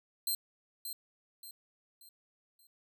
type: tone with echo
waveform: 10% pulse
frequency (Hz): 4151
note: C8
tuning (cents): -15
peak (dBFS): -24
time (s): 0.27-0.35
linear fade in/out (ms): 2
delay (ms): 580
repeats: 4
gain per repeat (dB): -8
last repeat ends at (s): 2.67
effects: none